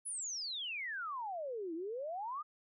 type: exponential two-way sweep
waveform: sine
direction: down then up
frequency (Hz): 10600 to 315.2 to 1266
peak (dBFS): -38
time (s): 0.05-2.43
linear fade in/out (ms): 20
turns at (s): 1.74
effects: none